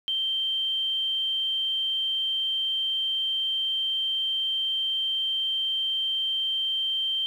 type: tone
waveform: sine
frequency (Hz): 3136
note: G7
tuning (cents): 0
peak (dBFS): -24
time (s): 0.08-7.26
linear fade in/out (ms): 0
effects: 9-bit